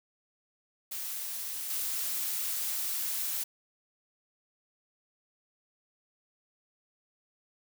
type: noise with level steps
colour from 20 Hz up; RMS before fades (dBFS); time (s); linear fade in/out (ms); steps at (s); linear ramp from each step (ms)
blue; -37 / -33; 0.91-3.44; 10; 1.7; 2
effects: none